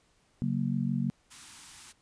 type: chord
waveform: sine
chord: F# major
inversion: second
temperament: just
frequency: 138.75 / 185 / 231.2 Hz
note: C#3 / F#3 / A#3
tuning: +2 / 0 / -14 cents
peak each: -31 / -32 / -31 dBFS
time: 0.42-1.1 s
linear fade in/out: 0 ms
type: band-stop noise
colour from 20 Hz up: white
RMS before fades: -48 dBFS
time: 1.3-1.93 s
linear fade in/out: 20 ms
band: 330 to 810 Hz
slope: 48 dB/octave
effects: pink hiss -68 dBFS RMS until 2.01 s + resampled to 22050 Hz